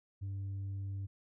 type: tone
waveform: sine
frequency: 98 Hz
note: G2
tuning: in tune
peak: -34 dBFS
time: 0.21-1.07 s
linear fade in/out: 20 ms
effects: tanh soft clip ceiling -36 dBFS